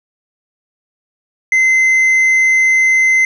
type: tone with tanh clipping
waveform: triangle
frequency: 2062 Hz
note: C7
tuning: 26 cents flat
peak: -9 dBFS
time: 1.52-3.25 s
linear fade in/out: 2 ms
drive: 8 dB
effects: none